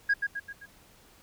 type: tone with echo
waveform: sine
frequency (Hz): 1640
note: G#6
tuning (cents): -22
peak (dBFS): -19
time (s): 0.09-0.14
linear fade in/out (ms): 10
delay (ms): 130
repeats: 4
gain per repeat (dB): -6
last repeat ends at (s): 0.66
effects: tanh soft clip ceiling -19 dBFS + pink hiss -58 dBFS RMS until 1.22 s